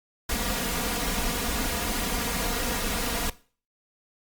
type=noise with comb filter; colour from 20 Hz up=pink; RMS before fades=-28 dBFS; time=0.29-3.3 s; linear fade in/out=5 ms; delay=4.2 ms; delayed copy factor=+0.75; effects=noise-tail reverb RT60 0.4 s tail -18 dB re dry + Opus 48 kbps